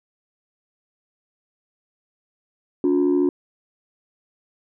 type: tone pair together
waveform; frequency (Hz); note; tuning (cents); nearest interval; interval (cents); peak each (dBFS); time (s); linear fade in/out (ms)
sine; 284.4 / 358.3; C#4 / F4; +45 / +44; major third; 399; -17; 2.84-3.29; 2
effects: tanh soft clip ceiling -12 dBFS